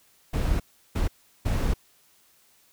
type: noise bursts at uneven times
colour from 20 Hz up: brown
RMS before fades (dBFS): -24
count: 3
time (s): 0.33-0.6 / 0.95-1.08 / 1.45-1.74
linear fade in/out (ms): 10
effects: white hiss -61 dBFS RMS until 2.72 s